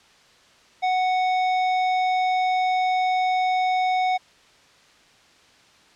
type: tone with hard clipping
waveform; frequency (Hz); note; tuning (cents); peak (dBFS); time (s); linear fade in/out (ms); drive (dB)
sine; 740; F#5; 0; -21; 0.82-4.18; 20; 12
effects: white hiss -54 dBFS RMS until 5.95 s + low-pass 5000 Hz 12 dB/octave